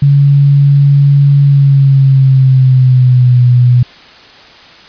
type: tone with pitch glide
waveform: sine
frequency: 141.2 to 123.63 Hz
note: C#3 to B2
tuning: +32 to +2 cents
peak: -3 dBFS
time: 0.02-3.83 s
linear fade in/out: 5 ms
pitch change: -230 cents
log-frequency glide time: 1.44-3.42 s
effects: white hiss -36 dBFS RMS until 4.88 s + resampled to 11025 Hz